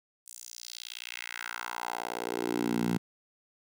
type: tone with high-pass filter sweep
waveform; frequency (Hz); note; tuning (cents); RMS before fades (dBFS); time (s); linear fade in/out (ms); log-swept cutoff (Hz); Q
10% pulse; 59.2; A#1; +27; -35; 0.26-2.98; 10; 8500 to 170; 2.3
effects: none